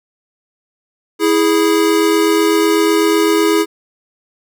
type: tone pair together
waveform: square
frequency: 327.4 / 415.4 Hz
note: E4 / G#4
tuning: -12 / 0 cents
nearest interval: major third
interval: 412 cents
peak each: -14 dBFS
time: 1.19-3.66 s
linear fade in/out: 50 ms
effects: none